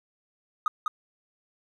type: tone with echo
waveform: triangle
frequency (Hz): 1244.5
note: D#6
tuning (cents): 0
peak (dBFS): -18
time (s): 0.66-0.68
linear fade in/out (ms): 2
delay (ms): 200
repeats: 1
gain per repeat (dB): -4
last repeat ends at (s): 0.88
effects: tanh soft clip ceiling -18 dBFS